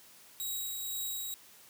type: tone with tremolo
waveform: 5% pulse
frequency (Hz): 3830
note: A#7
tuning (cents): +46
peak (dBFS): -26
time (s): 0.4-1.34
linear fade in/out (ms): 0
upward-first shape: triangle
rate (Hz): 2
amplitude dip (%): 30
effects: white hiss -57 dBFS RMS until 1.69 s + high-pass 80 Hz 12 dB/octave